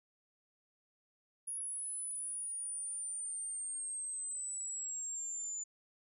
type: linear sweep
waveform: sine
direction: down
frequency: 10450 to 7010 Hz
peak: -38 dBFS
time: 1.47-5.64 s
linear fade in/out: 10 ms
effects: none